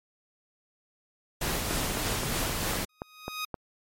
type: noise with tremolo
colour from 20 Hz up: pink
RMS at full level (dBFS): -29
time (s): 1.41-2.85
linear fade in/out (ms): 5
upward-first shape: sine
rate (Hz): 3.3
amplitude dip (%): 25
type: click train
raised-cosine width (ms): 1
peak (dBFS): -18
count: 8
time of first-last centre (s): 1.71-3.542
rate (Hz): 3.82
type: tone with exponential growth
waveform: 15% pulse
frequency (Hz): 1250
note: D#6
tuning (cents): +8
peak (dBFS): -23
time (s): 2.89-3.45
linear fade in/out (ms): 5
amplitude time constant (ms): 120
effects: MP3 64 kbps